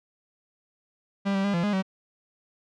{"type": "tone with pitch steps", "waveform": "45% pulse", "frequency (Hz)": [198.1, 194.5, 201.3, 171.2, 206.5, 190.1], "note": ["G3", "G3", "G3", "F3", "G#3", "F#3"], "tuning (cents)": [18, -13, 46, -34, -10, 47], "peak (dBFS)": -23, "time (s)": [1.25, 1.826], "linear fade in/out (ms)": 20, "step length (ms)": 96, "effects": ["low-pass 4000 Hz 12 dB/octave"]}